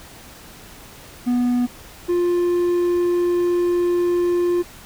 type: tone pair in turn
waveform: triangle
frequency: 245.2 / 351.2 Hz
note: B3 / F4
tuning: -12 / +10 cents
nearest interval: tritone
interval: 622 cents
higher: second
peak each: -14 dBFS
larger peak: neither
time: 1.26-1.67 / 2.08-4.63 s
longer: second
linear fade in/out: 20 ms
effects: pink hiss -42 dBFS RMS until 4.85 s